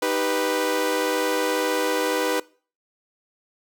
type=chord; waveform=sawtooth; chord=Eb augmented; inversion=none; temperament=equal; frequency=311.1 / 392 / 493.9 Hz; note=Eb4 / G4 / B4; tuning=0 / 0 / 0 cents; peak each=-24 / -24 / -19 dBFS; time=0.02-2.4 s; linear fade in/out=5 ms; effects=noise-tail reverb RT60 0.4 s tail -22 dB re dry